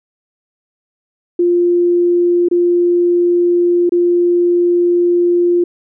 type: tone with dropouts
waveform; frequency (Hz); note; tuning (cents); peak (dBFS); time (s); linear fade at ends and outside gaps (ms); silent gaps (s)
sine; 349.7; F4; +2; -9; 1.39-5.64; 5; 2.486-2.512 / 3.894-3.92
effects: none